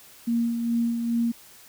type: tone with tremolo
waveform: sine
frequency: 233.6 Hz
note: A#3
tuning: 4 cents sharp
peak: -20 dBFS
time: 0.27-1.32 s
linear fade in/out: 10 ms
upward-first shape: sine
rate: 2.4 Hz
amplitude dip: 45%
effects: white hiss -50 dBFS RMS until 1.68 s